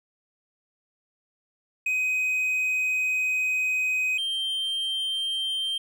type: tone pair in turn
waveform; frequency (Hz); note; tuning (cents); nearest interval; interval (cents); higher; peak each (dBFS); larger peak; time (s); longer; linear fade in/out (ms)
triangle; 2514 / 3149; D#7 / G7; +17 / +7; major third; 390; second; -21 / -24; first; 1.86-4.18 / 4.18-5.78; first; 5
effects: none